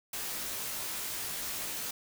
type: noise with comb filter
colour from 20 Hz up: white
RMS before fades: -37 dBFS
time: 0.13-1.91 s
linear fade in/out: 5 ms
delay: 17 ms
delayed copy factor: -0.9
effects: none